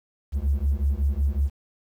triangle beating tone pair, 67.4 / 72.8 Hz, C#2 / D2, -48 / -15 cents, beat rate 5.4 Hz, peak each -20 / -20 dBFS, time 0.32-1.5 s, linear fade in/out 50 ms, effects tanh soft clip ceiling -16 dBFS + 9-bit

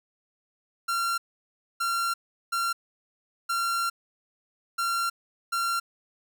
45% pulse tone bursts at uneven times, 1373 Hz, F6, 30 cents flat, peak -25 dBFS, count 6, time 0.88-1.18 / 1.8-2.14 / 2.52-2.73 / 3.49-3.9 / 4.78-5.1 / 5.52-5.8 s, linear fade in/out 10 ms, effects none

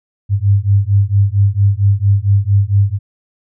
sine beating tone pair, 98 / 102.4 Hz, G2 / G#2, 0 / -24 cents, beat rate 4.4 Hz, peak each -12 dBFS, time 0.29-2.99 s, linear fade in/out 50 ms, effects none

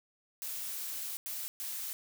blue noise bursts at uneven times, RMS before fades -39 dBFS, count 3, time 0.42-1.17 / 1.26-1.48 / 1.6-1.93 s, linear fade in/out 0 ms, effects none

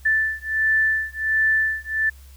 sine beating tone pair, 1760 / 1761.4 Hz, A6 / A6, 0 / +1 cents, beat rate 1.4 Hz, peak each -21 dBFS, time 0.05-2.1 s, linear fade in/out 10 ms, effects added 67 Hz sine -42 dBFS peak until 2.36 s + white hiss -54 dBFS RMS until 2.36 s

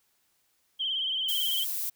sine tone with vibrato, 3128 Hz, G7, 4 cents flat, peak -27 dBFS, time 0.79-1.65 s, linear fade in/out 20 ms, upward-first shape triangle, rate 18 Hz, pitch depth 77 cents each way
violet noise, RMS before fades -32 dBFS, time 1.28-1.9 s, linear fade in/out 10 ms
effects white hiss -71 dBFS RMS until 1.95 s

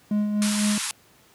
triangle tone with tremolo, 208.6 Hz, G#3, 8 cents sharp, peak -17 dBFS, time 0.11-0.78 s, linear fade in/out 2 ms, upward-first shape sine, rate 4 Hz, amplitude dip 40%
white band-pass noise, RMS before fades -29 dBFS, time 0.42-0.91 s, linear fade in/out 0 ms, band 840 to 11000 Hz, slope 96 dB/octave
effects pink hiss -56 dBFS RMS until 1.34 s + high-pass 100 Hz 12 dB/octave

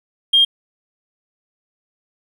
triangle tone, 3216 Hz, G7, 44 cents sharp, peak -6 dBFS, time 0.33-0.45 s, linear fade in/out 10 ms, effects tanh soft clip ceiling -7 dBFS

